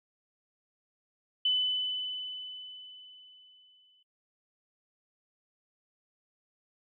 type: tone with exponential decay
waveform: sine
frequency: 3007 Hz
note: F#7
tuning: 27 cents sharp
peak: -23 dBFS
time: 1.45-4.03 s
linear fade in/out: 5 ms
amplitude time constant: 560 ms
effects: noise-tail reverb RT60 0.1 s tail -26 dB re dry